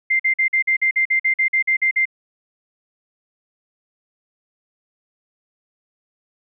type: tone bursts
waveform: sine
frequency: 2093 Hz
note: C7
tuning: in tune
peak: -14 dBFS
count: 14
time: 0.1-2.055 s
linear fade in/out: 10 ms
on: 96 ms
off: 47 ms
effects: none